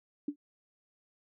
sine tone with exponential decay, 290.2 Hz, D4, 21 cents flat, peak -27 dBFS, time 0.28-0.36 s, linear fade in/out 5 ms, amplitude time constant 16 ms, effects none

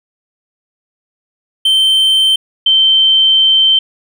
triangle / sine tone pair in turn, 3110 / 3110 Hz, G7 / G7, -14 / -14 cents, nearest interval unison, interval 0 cents, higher neither, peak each -6 dBFS, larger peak neither, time 1.65-2.36 / 2.66-3.79 s, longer second, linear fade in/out 5 ms, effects none

